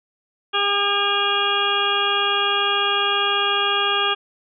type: harmonic tone with a mistuned harmonic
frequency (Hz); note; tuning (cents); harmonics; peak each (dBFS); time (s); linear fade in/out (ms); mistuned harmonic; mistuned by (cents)
403.7; G#4; -49; 1 / 2 / 3 / 4 / 6 / 7 / 8; -27 / -27 / -23 / -26 / -29 / -25 / -23; 0.53-4.15; 20; 8; +45
effects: none